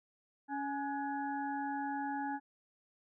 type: harmonic tone with a mistuned harmonic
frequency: 280 Hz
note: C#4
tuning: 18 cents sharp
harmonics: 1 / 3 / 5 / 6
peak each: -39 / -37 / -49 / -46 dBFS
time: 0.48-2.4 s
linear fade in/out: 50 ms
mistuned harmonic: 5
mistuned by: +77 cents
effects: none